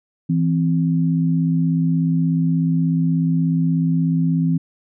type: tone pair together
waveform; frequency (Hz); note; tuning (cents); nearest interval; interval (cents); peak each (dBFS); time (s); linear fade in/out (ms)
sine; 164.81 / 261.4; E3 / C4; 0 / -1; minor sixth; 799; -16 / -21; 0.29-4.58; 10
effects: none